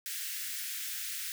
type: high-pass noise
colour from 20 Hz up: white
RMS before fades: -38 dBFS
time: 0.06-1.32 s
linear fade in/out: 0 ms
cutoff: 1500 Hz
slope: 48 dB/octave
effects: none